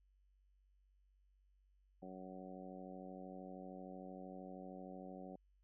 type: harmonic tone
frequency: 93 Hz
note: F#2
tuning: 9 cents sharp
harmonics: 2 / 3 / 4 / 5 / 6 / 7 / 8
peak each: -53 / -55 / -58 / -60 / -56 / -62 / -57 dBFS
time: 2.02-5.36 s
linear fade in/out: 5 ms
effects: added 48 Hz sine -70 dBFS peak until 5.63 s